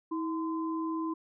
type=tone pair together; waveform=sine; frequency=322.5 / 1027.7 Hz; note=E4 / C6; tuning=-38 / -31 cents; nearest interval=octave + minor sixth; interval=2007 cents; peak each=-31 / -37 dBFS; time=0.11-1.14 s; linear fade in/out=10 ms; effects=none